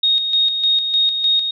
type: tone with tremolo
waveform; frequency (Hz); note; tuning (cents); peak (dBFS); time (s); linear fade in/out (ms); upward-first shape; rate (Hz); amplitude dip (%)
sine; 3729; A#7; 0; -12; 0.03-1.51; 5; square; 3.3; 50
effects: none